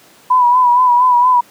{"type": "tone with vibrato", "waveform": "sine", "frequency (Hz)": 987.8, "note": "B5", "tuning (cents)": 0, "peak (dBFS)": -7, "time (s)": [0.3, 1.41], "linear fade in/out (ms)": 10, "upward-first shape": "sine", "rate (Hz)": 4.3, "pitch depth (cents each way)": 49, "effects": ["pink hiss -45 dBFS RMS until 1.5 s", "high-pass 200 Hz 12 dB/octave"]}